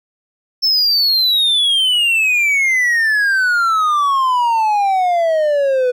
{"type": "exponential sweep", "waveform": "triangle", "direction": "down", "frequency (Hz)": [5340, 491], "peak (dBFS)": -10, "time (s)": [0.62, 5.92], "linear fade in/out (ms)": 20, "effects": []}